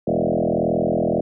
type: tone with frequency modulation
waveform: sine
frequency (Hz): 410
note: G#4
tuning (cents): -22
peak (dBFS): -17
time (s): 0.07-1.21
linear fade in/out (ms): 5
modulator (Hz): 41.7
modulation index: 6.3
effects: none